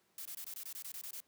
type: noise bursts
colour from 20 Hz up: blue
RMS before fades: -45 dBFS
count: 11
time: 0.18-1.204 s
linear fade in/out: 2 ms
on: 74 ms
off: 21 ms
effects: pink hiss -74 dBFS RMS until 1.27 s + high-pass 150 Hz 12 dB/octave